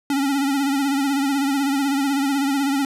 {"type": "tone with vibrato", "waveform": "square", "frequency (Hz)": 277.2, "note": "C#4", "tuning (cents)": 0, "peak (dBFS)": -19, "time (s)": [0.1, 2.85], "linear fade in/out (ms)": 2, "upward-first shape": "sine", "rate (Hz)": 16, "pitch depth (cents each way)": 60, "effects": ["resampled to 32000 Hz", "10-bit"]}